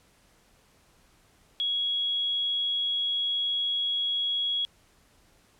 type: tone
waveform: sine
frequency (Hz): 3327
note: G#7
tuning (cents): +2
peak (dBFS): -25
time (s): 1.6-4.65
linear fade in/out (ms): 0
effects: pink hiss -62 dBFS RMS until 5.59 s + low-pass 12000 Hz 12 dB/octave